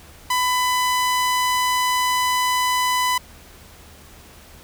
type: tone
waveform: sawtooth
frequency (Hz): 1000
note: B5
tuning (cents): +21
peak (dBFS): -14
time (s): 0.3-3.18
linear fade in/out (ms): 5
effects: added 75 Hz sine -49 dBFS peak until 4.63 s + pink hiss -46 dBFS RMS until 4.63 s